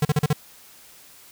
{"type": "tone bursts", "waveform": "square", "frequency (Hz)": 150, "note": "D3", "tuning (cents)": 37, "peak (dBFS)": -17, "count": 5, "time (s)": [0.02, 0.331], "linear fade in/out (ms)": 5, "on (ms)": 31, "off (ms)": 39, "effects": ["white hiss -49 dBFS RMS until 1.31 s"]}